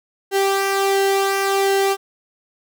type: tone with flanger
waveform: sawtooth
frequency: 392 Hz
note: G4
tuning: in tune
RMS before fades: -18 dBFS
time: 0.31-1.97 s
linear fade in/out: 50 ms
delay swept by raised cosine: 1.7 to 2.3 ms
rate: 1.4 Hz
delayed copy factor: -0.5
effects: none